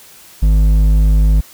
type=tone with hard clipping; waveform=sine; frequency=51.91 Hz; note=G#1; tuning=in tune; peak=-9 dBFS; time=0.42-1.41 s; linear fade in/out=10 ms; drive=7 dB; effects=white hiss -41 dBFS RMS until 1.53 s